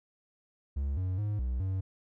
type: tone with pitch steps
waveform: triangle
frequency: 69.6 / 92.6 / 104.5 / 62.3 / 95 Hz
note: C#2 / F#2 / G#2 / B1 / F#2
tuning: +8 / +2 / +11 / +16 / +46 cents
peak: -27 dBFS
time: 0.76-1.81 s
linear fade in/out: 10 ms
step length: 210 ms
effects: none